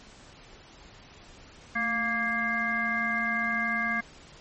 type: harmonic tone with a mistuned harmonic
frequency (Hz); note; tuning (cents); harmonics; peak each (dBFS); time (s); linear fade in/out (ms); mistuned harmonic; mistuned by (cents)
233.1; A#3; 0; 1 / 3 / 5 / 7 / 9; -34 / -36 / -34 / -29 / -30; 1.75-4.01; 10; 1; -70
effects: pink hiss -51 dBFS RMS until 4.4 s + MP3 32 kbps